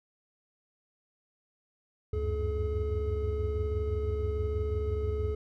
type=tone cluster; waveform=triangle; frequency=72.3 / 91.2 / 97.3 / 425.6 Hz; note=D2 / F#2 / G2 / G#4; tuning=-27 / -24 / -12 / +42 cents; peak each=-29 / -35 / -36 / -31 dBFS; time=2.13-5.35 s; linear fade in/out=5 ms; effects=none